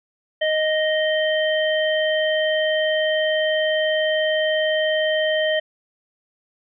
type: harmonic tone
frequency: 622.3 Hz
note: D#5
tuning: in tune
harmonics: 1 / 3 / 5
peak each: -19 / -24 / -26 dBFS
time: 0.41-5.6 s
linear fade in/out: 10 ms
effects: none